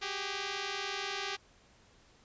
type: tone pair together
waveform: 5% pulse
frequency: 384.4 / 404.8 Hz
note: G4 / G#4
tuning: -34 / -44 cents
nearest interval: minor second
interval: 90 cents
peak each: -27 / -26 dBFS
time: 0.01-1.37 s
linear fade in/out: 20 ms
effects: pink hiss -63 dBFS RMS until 2.24 s + resampled to 16000 Hz